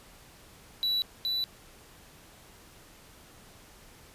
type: tone pair in turn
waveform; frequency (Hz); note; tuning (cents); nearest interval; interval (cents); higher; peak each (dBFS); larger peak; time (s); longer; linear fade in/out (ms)
triangle; 3937 / 3964; B7 / B7; -6 / +6; unison; 12; second; -24 / -26; first; 0.83-1.02 / 1.25-1.44; neither; 0
effects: pink hiss -54 dBFS RMS until 4.14 s + resampled to 32000 Hz